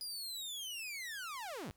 sawtooth linear sweep, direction down, 4944 to 77.78 Hz, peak -38 dBFS, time 0.01-1.71 s, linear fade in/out 0 ms, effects pink hiss -73 dBFS RMS until 1.76 s

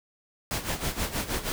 pink noise with tremolo, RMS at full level -28 dBFS, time 0.51-1.52 s, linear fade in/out 0 ms, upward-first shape sine, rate 6.3 Hz, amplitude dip 75%, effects none

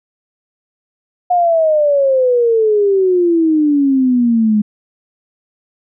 sine exponential sweep, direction down, 724 to 207.7 Hz, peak -9 dBFS, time 1.3-4.62 s, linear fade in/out 10 ms, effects none

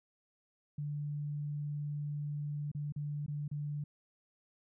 sine tone with dropouts, 146.83 Hz, D3, in tune, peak -35 dBFS, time 0.78-3.84 s, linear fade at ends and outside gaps 5 ms, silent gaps 2.716-2.748 / 2.923-2.961 / 3.263-3.28 / 3.48-3.513 s, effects none

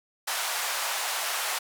pink band-pass noise, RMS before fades -30 dBFS, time 0.27-1.59 s, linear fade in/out 10 ms, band 710 to 15000 Hz, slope 24 dB/octave, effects none

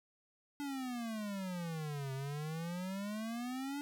square exponential two-way sweep, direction down then up, 290.2 to 132.3 to 290.2 Hz, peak -39 dBFS, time 0.6-3.81 s, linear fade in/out 0 ms, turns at 2.13 s, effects none

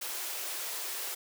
white high-pass noise, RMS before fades -37 dBFS, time 0.01-1.15 s, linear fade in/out 10 ms, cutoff 320 Hz, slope 96 dB/octave, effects none

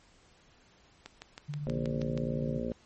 click train, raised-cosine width 0.2 ms, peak -25 dBFS, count 8, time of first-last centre 1.06-2.176 s, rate 6.27 Hz
sine tone with tremolo, 146.83 Hz, D3, in tune, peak -32 dBFS, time 1.48-2.6 s, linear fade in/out 20 ms, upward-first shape sine, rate 15 Hz, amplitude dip 40%
harmonic tone, 58.27 Hz, A#1, in tune, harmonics 1 / 2 / 3 / 4 / 5 / 6 / 7 / 8 / 9 / 10, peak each -43 / -45 / -44 / -35 / -45 / -45 / -41 / -47 / -38 / -44 dBFS, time 1.67-2.72 s, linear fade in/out 0 ms
effects pink hiss -62 dBFS RMS until 2.85 s + MP3 32 kbps

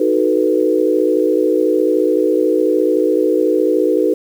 sine chord, B dominant seventh, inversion first, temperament equal, 311.1 / 370 / 440 / 493.9 Hz, D#4 / F#4 / A4 / B4, 0 / 0 / 0 / 0 cents, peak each -17 dBFS, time 0-4.14 s, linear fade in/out 5 ms, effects 7-bit

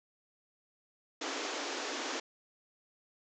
pink band-pass noise, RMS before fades -38 dBFS, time 1.21-2.2 s, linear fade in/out 5 ms, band 260 to 7200 Hz, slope 96 dB/octave, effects none

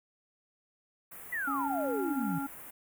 white band-stop noise, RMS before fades -47 dBFS, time 1.11-2.71 s, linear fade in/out 10 ms, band 2200 to 10000 Hz, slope 24 dB/octave
sine exponential sweep, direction down, 2015 to 155.2 Hz, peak -31 dBFS, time 1.32-2.39 s, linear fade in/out 10 ms
harmonic tone, 277.2 Hz, C#4, in tune, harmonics 1 / 3 / 5, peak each -34 / -39 / -41 dBFS, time 1.47-2.47 s, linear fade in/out 10 ms
effects none

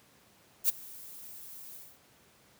violet noise with ADSR envelope, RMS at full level -23 dBFS, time 0.64-1.99 s, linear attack 50 ms, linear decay 14 ms, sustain -24 dB, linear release 230 ms, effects pink hiss -62 dBFS RMS until 2.59 s + high-pass 100 Hz 12 dB/octave

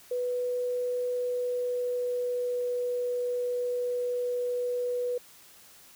sine tone with pitch glide, 493.9 to 491.1 Hz, B4 to B4, 0 to -10 cents, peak -27 dBFS, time 0.11-5.18 s, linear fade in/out 5 ms, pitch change -10 cents, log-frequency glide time 1.12-2.68 s, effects white hiss -54 dBFS RMS until 5.95 s

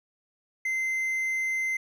triangle tone, 2072 Hz, C7, 17 cents flat, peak -24 dBFS, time 0.65-1.77 s, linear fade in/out 5 ms, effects none

